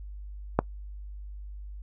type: click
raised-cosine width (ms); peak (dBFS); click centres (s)
1; -6; 0.59
effects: noise-tail reverb RT60 0.1 s tail -24 dB re dry + added 50 Hz sine -38 dBFS peak until 1.82 s